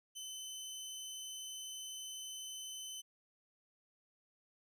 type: tone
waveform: 20% pulse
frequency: 3044 Hz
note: F#7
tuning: 48 cents sharp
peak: -39 dBFS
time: 0.15-3.02 s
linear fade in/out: 20 ms
effects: none